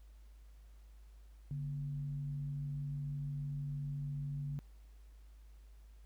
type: tone with frequency modulation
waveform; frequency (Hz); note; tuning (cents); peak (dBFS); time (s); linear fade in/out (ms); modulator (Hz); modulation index
sine; 142.9; D3; -47; -37; 1.51-4.59; 0; 97.2; 0.26
effects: added 52 Hz sine -54 dBFS peak until 6.05 s + pink hiss -73 dBFS RMS until 6.05 s

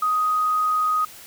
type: tone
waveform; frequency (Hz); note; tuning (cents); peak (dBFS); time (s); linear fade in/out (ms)
sine; 1250; D#6; +8; -18; 0.02-1.05; 5
effects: white hiss -43 dBFS RMS until 1.26 s

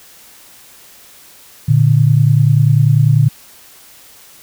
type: tone pair together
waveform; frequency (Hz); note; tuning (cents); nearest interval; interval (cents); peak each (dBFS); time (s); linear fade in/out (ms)
sine; 116.2 / 146.4; A#2 / D3; -5 / -5; major third; 400; -10; 1.68-3.29; 10
effects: white hiss -42 dBFS RMS until 4.42 s

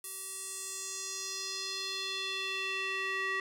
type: tone with band-pass filter sweep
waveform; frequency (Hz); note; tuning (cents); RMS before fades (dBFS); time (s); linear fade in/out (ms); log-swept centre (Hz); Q
square; 383.8; G4; -37; -37; 0.04-3.4; 2; 11000 to 1900; 2.6
effects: none

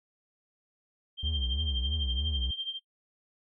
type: tone with tremolo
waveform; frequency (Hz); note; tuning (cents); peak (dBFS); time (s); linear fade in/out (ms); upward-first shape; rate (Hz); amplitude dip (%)
sine; 3165; G7; +16; -28; 1.17-2.8; 50; triangle; 12; 85
type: tone with vibrato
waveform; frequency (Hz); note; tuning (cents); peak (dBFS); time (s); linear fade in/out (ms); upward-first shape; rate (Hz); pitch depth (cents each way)
triangle; 69.3; C#2; 0; -27; 1.23-2.51; 5; triangle; 3.1; 250
effects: noise-tail reverb RT60 0.1 s tail -22 dB re dry

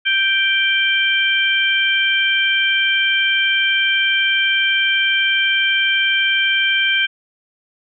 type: harmonic tone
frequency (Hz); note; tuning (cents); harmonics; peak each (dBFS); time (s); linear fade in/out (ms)
784; G5; 0; 2 / 3 / 4; -18 / -18 / -18; 0.05-7.07; 20
effects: none

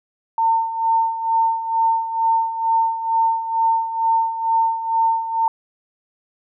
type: tone with tremolo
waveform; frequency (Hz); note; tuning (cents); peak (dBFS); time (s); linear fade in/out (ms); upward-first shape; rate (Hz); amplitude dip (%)
sine; 905; A5; +48; -13; 0.38-5.48; 2; sine; 2.2; 70
effects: none

